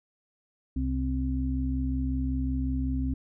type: harmonic tone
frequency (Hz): 65.41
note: C2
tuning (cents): 0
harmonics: 1 / 2 / 4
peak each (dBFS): -28 / -35 / -30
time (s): 0.76-3.14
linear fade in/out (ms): 5
effects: none